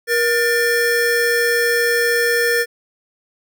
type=tone pair together; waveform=square; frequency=473.8 / 1785.9 Hz; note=A#4 / A6; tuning=+28 / +25 cents; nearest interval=octave + major seventh; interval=2297 cents; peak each=-18 dBFS; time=0.07-2.66 s; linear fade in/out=50 ms; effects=none